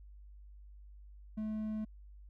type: tone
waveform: triangle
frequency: 215.8 Hz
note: A3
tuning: 33 cents flat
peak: -33 dBFS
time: 1.37-1.85 s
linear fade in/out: 10 ms
effects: added 50 Hz sine -51 dBFS peak until 2.29 s